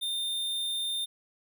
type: tone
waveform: square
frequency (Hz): 3621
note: A7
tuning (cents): +49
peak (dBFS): -30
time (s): 0.01-1.06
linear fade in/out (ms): 20
effects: none